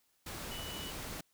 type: tone in noise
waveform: sine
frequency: 2957 Hz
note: F#7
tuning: 2 cents flat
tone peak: -45 dBFS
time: 0.51-0.91 s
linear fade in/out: 5 ms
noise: pink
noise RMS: -43 dBFS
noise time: 0.26-1.21 s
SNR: -5 dB
effects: white hiss -74 dBFS RMS until 1.33 s